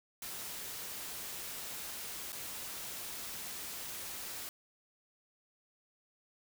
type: noise with dropouts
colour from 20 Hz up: white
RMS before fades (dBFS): -43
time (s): 0.22-4.49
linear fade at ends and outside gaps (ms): 1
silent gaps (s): 2.321-2.328
effects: none